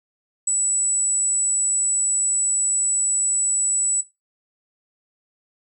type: tone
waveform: sine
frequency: 7902 Hz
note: B8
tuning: in tune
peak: -16 dBFS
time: 0.47-4.01 s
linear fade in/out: 5 ms
effects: noise-tail reverb RT60 0.2 s tail -17 dB re dry + tanh soft clip ceiling -15 dBFS